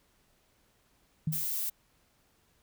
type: tone with exponential decay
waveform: sine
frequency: 156.9 Hz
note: D#3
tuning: 15 cents sharp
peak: -24 dBFS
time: 1.27-1.46 s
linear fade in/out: 5 ms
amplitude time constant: 41 ms
type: noise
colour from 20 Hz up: violet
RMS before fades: -33 dBFS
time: 1.32-1.7 s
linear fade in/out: 10 ms
effects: pink hiss -69 dBFS RMS until 2.62 s